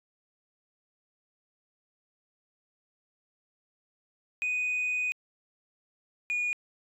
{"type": "tone pair in turn", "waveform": "sine", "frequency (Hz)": [2489, 2448], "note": ["D#7", "D#7"], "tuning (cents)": [0, -29], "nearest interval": "unison", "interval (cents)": 29, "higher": "first", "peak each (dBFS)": -25, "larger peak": "neither", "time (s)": [[4.42, 5.12], [6.3, 6.53]], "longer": "first", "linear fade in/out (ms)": 0, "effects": ["tanh soft clip ceiling -25 dBFS"]}